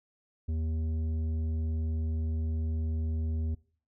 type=tone with tanh clipping; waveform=triangle; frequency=79.7 Hz; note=D#2; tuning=42 cents sharp; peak=-30 dBFS; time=0.48-3.55 s; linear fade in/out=10 ms; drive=13 dB; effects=noise-tail reverb RT60 0.5 s tail -22 dB re dry